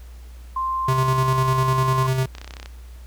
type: tone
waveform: sine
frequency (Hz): 1050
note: C6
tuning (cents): +6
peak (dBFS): -21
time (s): 0.56-2.07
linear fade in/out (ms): 5
type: tone with tremolo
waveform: square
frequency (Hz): 130.81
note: C3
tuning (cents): 0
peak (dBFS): -18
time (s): 0.88-2.26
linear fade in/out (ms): 5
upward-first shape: square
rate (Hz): 10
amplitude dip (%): 40
type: clicks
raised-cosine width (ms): 0.2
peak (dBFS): -19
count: 11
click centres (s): 2.351 / 2.383 / 2.415 / 2.445 / 2.477 / 2.508 / 2.538 / 2.568 / 2.599 / 2.629 / 2.659
effects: added 60 Hz sine -37 dBFS peak until 3.06 s + pink hiss -53 dBFS RMS until 3.06 s